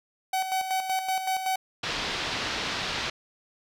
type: tone with tremolo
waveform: 45% pulse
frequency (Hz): 756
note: F#5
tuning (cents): +37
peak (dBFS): -24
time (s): 0.33-1.56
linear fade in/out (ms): 5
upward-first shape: square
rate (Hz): 5.3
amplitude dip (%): 55
type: low-pass noise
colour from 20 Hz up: white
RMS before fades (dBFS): -31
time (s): 1.83-3.1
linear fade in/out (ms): 5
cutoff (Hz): 4500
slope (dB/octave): 24
effects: none